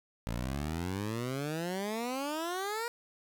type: exponential sweep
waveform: 15% pulse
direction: up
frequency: 55 to 480.9 Hz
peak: -27 dBFS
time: 0.27-2.88 s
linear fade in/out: 0 ms
effects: none